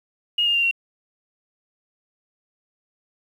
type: tone with pitch steps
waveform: sine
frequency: 2863 / 2822 / 2781 / 2742 Hz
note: F7 / F7 / F7 / F7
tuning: +42 / +17 / -8 / -32 cents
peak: -17 dBFS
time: 0.38-0.712 s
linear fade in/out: 5 ms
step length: 83 ms
effects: 8-bit